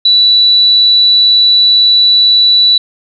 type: tone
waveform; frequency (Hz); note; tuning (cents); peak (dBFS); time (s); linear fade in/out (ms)
sine; 3951; B7; 0; -4; 0.05-2.78; 5
effects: none